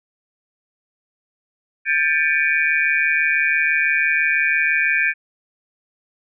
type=tone cluster; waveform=sine; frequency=1590 / 1758 / 2289 / 2435 Hz; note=G6 / A6 / D7 / D#7; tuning=+24 / -2 / -45 / -38 cents; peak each=-21 dBFS; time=1.85-5.14 s; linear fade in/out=50 ms; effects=none

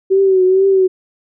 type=tone with vibrato; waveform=sine; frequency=379.6 Hz; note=F#4; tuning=44 cents sharp; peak=-8 dBFS; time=0.1-0.88 s; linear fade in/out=20 ms; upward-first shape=triangle; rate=2.2 Hz; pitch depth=60 cents each way; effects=none

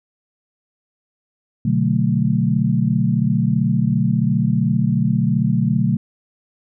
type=chord; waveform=sine; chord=B minor seventh; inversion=none; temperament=equal with one note detuned; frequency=123.97 / 146.83 / 185 / 220 Hz; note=B2 / D3 / F#3 / A3; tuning=+7 / 0 / 0 / 0 cents; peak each=-20 dBFS; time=1.65-5.97 s; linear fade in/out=5 ms; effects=none

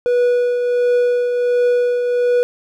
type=tone with tremolo; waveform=triangle; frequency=488.3 Hz; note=B4; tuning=20 cents flat; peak=-9 dBFS; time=0.06-2.43 s; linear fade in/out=0 ms; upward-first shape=triangle; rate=1.4 Hz; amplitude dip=45%; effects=none

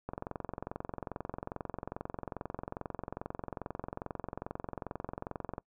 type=click train; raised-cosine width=1 ms; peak=-23 dBFS; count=124; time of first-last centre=0.09-5.581 s; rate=22.4 Hz; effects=noise-tail reverb RT60 0.1 s tail -23 dB re dry

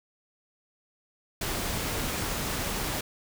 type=noise; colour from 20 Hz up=pink; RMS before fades=-31 dBFS; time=1.41-3.01 s; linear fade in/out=5 ms; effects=none

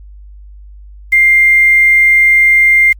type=tone with quantisation; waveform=sine; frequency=2100 Hz; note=C7; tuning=6 cents sharp; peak=-4 dBFS; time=1.12-2.93 s; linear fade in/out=10 ms; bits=5; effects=added 50 Hz sine -31 dBFS peak until 2.99 s + MP3 96 kbps

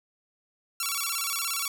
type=tone with vibrato; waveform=5% pulse; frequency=1239 Hz; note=D#6; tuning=8 cents flat; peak=-16 dBFS; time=0.8-1.68 s; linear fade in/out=2 ms; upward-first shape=square; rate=17 Hz; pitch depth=160 cents each way; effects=none

